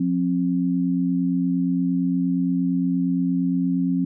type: tone pair together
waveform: sine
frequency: 177.87 / 266.5 Hz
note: F3 / C4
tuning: +32 / +32 cents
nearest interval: perfect fifth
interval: 700 cents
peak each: -22 / -21 dBFS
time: 0-4.05 s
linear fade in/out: 5 ms
effects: none